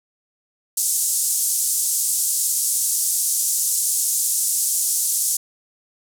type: band-pass noise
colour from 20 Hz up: pink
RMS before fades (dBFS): -21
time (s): 0.77-5.37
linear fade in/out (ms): 5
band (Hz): 6900 to 12000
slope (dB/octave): 24
effects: none